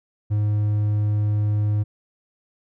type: tone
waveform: triangle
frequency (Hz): 104.8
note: G#2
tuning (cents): +16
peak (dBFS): -16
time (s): 0.3-1.84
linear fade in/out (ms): 20
effects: none